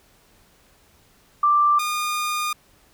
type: tone pair in turn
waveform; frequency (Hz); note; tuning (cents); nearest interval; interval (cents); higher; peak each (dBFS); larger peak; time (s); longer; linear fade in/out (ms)
sine / sawtooth; 1178 / 1218.1; D6 / D#6; +5 / -37; minor second; 58; second; -14 / -19; first; 1.43-1.79 / 1.79-2.53; second; 5
effects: pink hiss -57 dBFS RMS until 2.93 s